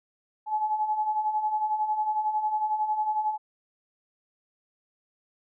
sine beating tone pair, 847 / 858 Hz, G#5 / A5, +34 / -44 cents, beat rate 11 Hz, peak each -32 / -25 dBFS, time 0.46-3.38 s, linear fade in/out 50 ms, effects none

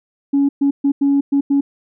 sine tone bursts at uneven times, 280 Hz, C#4, 18 cents sharp, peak -10 dBFS, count 6, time 0.33-0.49 / 0.61-0.71 / 0.84-0.92 / 1.01-1.21 / 1.32-1.41 / 1.5-1.61 s, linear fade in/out 10 ms, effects tanh soft clip ceiling -8 dBFS

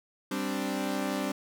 sawtooth chord, G suspended fourth, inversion none, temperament equal, 196 / 261.6 / 293.7 Hz, G3 / C4 / D4, 0 / 0 / 0 cents, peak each -30 dBFS, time 0.31-1.32 s, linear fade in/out 5 ms, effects none

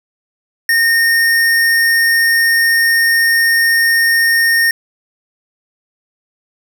square tone, 1838 Hz, A#6, 25 cents flat, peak -10 dBFS, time 0.69-4.71 s, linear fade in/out 2 ms, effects none

